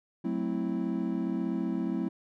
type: chord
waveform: triangle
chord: F# half-diminished seventh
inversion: none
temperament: equal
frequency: 185 / 220 / 261.6 / 329.6 Hz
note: F#3 / A3 / C4 / E4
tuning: 0 / 0 / 0 / 0 cents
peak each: -32 dBFS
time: 0.24-2.09 s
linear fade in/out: 10 ms
effects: none